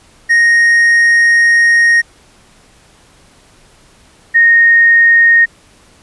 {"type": "tone pair in turn", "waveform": ["triangle", "sine"], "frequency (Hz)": [1864.7, 1854.9], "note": ["A#6", "A#6"], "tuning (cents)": [0, -9], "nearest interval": "unison", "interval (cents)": 9, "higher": "first", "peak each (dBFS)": -4, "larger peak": "neither", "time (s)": [[0.29, 2.02], [4.34, 5.46]], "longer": "first", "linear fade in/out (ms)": 20, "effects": ["pink hiss -46 dBFS RMS until 6.02 s", "resampled to 24000 Hz"]}